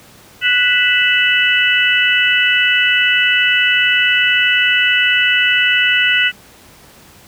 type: harmonic tone with a mistuned harmonic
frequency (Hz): 493.4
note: B4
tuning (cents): -2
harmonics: 3 / 4 / 5 / 6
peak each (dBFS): -16 / -16 / -16 / -16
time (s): 0.41-6.32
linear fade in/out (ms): 50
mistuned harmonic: 5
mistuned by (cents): +110
effects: pink hiss -43 dBFS RMS until 7.27 s + high-pass 60 Hz 12 dB/octave